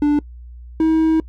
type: tone pair in turn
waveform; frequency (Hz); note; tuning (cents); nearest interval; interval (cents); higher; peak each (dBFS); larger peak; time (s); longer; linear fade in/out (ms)
triangle; 293.7 / 319.5; D4 / D#4; 0 / +46; minor second; 146; second; -10; neither; 0.02-0.19 / 0.8-1.2; second; 2
effects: noise-tail reverb RT60 0.1 s tail -23 dB re dry + added 60 Hz sine -34 dBFS peak until 1.28 s